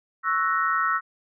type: chord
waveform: sine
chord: F# dominant seventh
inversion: second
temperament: equal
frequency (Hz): 1108.7 / 1318.5 / 1480 / 1864.7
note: C#6 / E6 / F#6 / A#6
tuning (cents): 0 / 0 / 0 / 0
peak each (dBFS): -28 / -23 / -28 / -29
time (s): 0.23-1.01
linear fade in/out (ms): 50
effects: none